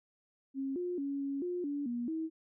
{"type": "tone with pitch steps", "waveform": "sine", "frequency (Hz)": [270.5, 356.1, 279.5, 277.5, 355.8, 286.6, 239.6, 320.9], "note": ["C#4", "F4", "C#4", "C#4", "F4", "D4", "A#3", "E4"], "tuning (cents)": [-42, 34, 14, 2, 32, -42, 48, -46], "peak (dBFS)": -33, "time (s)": [0.54, 2.3], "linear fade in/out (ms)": 50, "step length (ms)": 220, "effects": []}